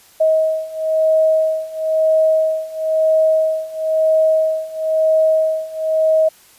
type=beating tone pair; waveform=sine; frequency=633 / 634 Hz; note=D#5 / D#5; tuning=+30 / +32 cents; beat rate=1 Hz; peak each=-17 / -15 dBFS; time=0.2-6.29 s; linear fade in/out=10 ms; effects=white hiss -48 dBFS RMS until 6.58 s + resampled to 32000 Hz